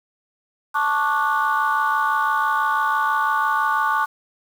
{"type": "chord", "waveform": "sine", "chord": "D major seventh", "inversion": "second", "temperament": "equal with one note detuned", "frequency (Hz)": [880, 1108.7, 1174.7, 1468.9], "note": ["A5", "C#6", "D6", "F#6"], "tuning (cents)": [0, 0, 0, -13], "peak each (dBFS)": -22, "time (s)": [0.74, 4.06], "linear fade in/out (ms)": 20, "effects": ["tanh soft clip ceiling -11 dBFS", "7-bit"]}